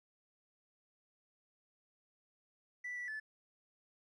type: tone with pitch steps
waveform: triangle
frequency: 1972 / 1958 / 1739 Hz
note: B6 / B6 / A6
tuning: -3 / -15 / -21 cents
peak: -37 dBFS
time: 2.84-3.2 s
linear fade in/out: 10 ms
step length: 120 ms
effects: tanh soft clip ceiling -36 dBFS + resampled to 22050 Hz